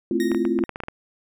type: chord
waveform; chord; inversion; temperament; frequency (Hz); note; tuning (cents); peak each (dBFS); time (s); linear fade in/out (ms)
sine; F major seventh; first; equal; 220 / 261.6 / 329.6 / 349.2; A3 / C4 / E4 / F4; 0 / 0 / 0 / 0; -26 / -25 / -26 / -23; 0.11-0.64; 2
type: tone with exponential decay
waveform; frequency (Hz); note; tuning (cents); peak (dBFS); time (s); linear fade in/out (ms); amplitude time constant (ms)
sawtooth; 1864.7; A#6; 0; -25; 0.2-0.66; 1; 98
type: clicks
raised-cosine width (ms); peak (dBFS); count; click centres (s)
0.5; -16; 10; 0.317 / 0.347 / 0.452 / 0.589 / 0.638 / 0.693 / 0.759 / 0.803 / 0.836 / 0.884
effects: none